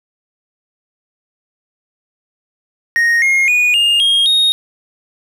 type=tone with pitch steps; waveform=triangle; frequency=1864.7 / 2142 / 2460 / 2826 / 3247 / 3729 Hz; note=A#6 / C7 / D#7 / F7 / G#7 / A#7; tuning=0 / +40 / -20 / +20 / -40 / 0 cents; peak=-8 dBFS; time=2.96-4.52 s; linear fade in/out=0 ms; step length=260 ms; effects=none